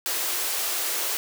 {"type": "high-pass noise", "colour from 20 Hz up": "white", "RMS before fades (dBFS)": -27, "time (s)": [0.06, 1.17], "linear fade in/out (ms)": 0, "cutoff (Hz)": 320, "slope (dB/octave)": 48, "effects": []}